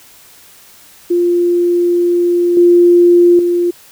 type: tone with level steps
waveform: sine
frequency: 349.2 Hz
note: F4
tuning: in tune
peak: -9 / -4 / -10 dBFS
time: 1.1-3.71 s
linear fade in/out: 10 ms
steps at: 2.57 / 3.39 s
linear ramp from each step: 2 ms
effects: white hiss -42 dBFS RMS until 3.91 s